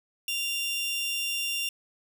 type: tone pair together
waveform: sawtooth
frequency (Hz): 2781 / 3504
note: F7 / A7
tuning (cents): -8 / -8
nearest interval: major third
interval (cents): 400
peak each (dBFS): -25 / -36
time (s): 0.28-1.69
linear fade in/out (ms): 2
effects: none